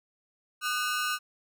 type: ring-modulated tone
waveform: sawtooth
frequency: 1359 Hz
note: F6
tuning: 48 cents flat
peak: -21 dBFS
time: 0.61-1.19 s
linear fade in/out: 50 ms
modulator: 135 Hz
effects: none